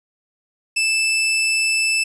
sawtooth tone, 2637 Hz, E7, in tune, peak -13 dBFS, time 0.76-2.04 s, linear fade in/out 10 ms, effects resampled to 24000 Hz

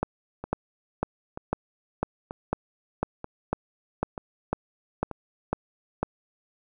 two click trains, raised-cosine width 1 ms, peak -20 / -10 dBFS, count 6 / 13, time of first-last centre 0.44-5.113 / 0.03-6.03 s, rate 1.07 / 2 Hz, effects none

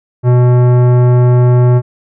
sine tone with tanh clipping, 123.47 Hz, B2, in tune, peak -7 dBFS, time 0.23-1.82 s, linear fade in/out 50 ms, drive 16 dB, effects none

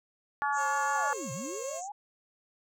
harmonic tone, 284.8 Hz, C#4, 47 cents sharp, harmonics 3 / 4 / 5 / 6, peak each -30 / -32 / -34 / -36 dBFS, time 0.42-1.13 s, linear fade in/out 0 ms
white band-pass noise, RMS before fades -44 dBFS, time 0.52-1.89 s, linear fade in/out 50 ms, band 6300 to 7400 Hz, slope 96 dB/octave
30% pulse tone with vibrato, 542 Hz, C#5, 39 cents flat, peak -37 dBFS, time 0.56-1.82 s, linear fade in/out 50 ms, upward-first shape triangle, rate 6.3 Hz, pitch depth 23 cents each way
sine linear two-way sweep, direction down then up, 846 to 117.1 to 846 Hz, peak -37 dBFS, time 0.95-1.92 s, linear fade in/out 5 ms, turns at 1.32 s
effects none

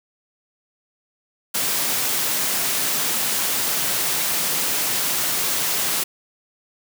white high-pass noise, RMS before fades -22 dBFS, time 1.54-6.04 s, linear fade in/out 10 ms, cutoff 110 Hz, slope 96 dB/octave, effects none

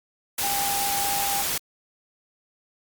sine tone in noise, 801 Hz, G5, 37 cents sharp, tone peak -27 dBFS, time 0.43-1.42 s, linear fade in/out 5 ms, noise white, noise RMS -26 dBFS, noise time 0.38-1.58 s, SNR -4 dB, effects Opus 48 kbps

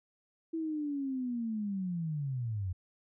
sine linear sweep, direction down, 329.6 to 87.31 Hz, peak -32 dBFS, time 0.53-2.73 s, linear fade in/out 10 ms, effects none

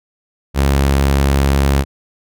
sawtooth tone, 69 Hz, C#2, 7 cents flat, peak -7 dBFS, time 0.54-1.85 s, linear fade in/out 50 ms, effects none

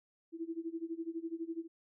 sine tone with tremolo, 330 Hz, E4, 2 cents sharp, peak -34 dBFS, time 0.32-1.68 s, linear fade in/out 50 ms, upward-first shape sine, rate 12 Hz, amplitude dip 90%, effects none

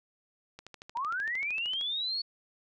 click train, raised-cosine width 0.2 ms, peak -28 dBFS, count 17, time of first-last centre 0.59-1.811 s, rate 13.1 Hz
sine linear sweep, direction up, 891 to 4447 Hz, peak -30 dBFS, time 0.95-2.22 s, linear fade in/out 10 ms
effects none

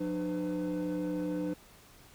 triangle tone cluster, 179 / 301 / 504 Hz, F3 / D4 / B4, +43 / +43 / +35 cents, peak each -34 / -30 / -35 dBFS, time 0-1.54 s, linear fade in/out 10 ms, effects tanh soft clip ceiling -25 dBFS + pink hiss -57 dBFS RMS until 2.14 s

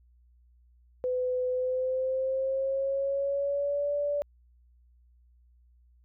sine tone with pitch glide, 504 to 578.9 Hz, B4 to D5, +35 to -25 cents, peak -26 dBFS, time 1.04-4.22 s, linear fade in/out 0 ms, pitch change +240 cents, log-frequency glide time 1.49-3.94 s, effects added 60 Hz sine -58 dBFS peak until 6.04 s

